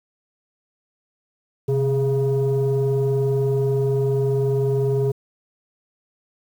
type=tone pair together; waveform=sine; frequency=130.81 / 412.7 Hz; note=C3 / G#4; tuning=0 / -11 cents; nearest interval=octave + minor sixth; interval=1989 cents; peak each=-18 dBFS; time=1.68-5.12 s; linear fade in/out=10 ms; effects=tanh soft clip ceiling -14 dBFS + 8-bit